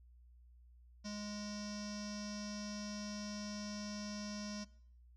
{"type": "tone with low-pass filter", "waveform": "square", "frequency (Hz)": 207.7, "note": "G#3", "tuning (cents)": 0, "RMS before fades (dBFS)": -44, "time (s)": [1.04, 4.65], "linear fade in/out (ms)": 20, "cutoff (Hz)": 5500, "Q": 8.7, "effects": ["noise-tail reverb RT60 0.6 s tail -20 dB re dry", "added 60 Hz sine -59 dBFS peak until 5.16 s"]}